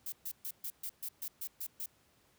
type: noise bursts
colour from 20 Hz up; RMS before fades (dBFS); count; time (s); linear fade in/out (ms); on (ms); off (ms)
violet; -40; 10; 0.06-1.86; 5; 63; 130
effects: pink hiss -69 dBFS RMS until 2.38 s + high-pass 60 Hz 12 dB/octave